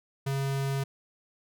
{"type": "tone", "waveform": "square", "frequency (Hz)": 137, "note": "C#3", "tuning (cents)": -20, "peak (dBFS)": -28, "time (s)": [0.26, 0.84], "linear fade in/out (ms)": 10, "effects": []}